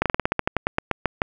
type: slowing click train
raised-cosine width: 0.5 ms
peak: -4 dBFS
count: 15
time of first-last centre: 0.02-1.219 s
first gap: 37 ms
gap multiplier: 1.12
effects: none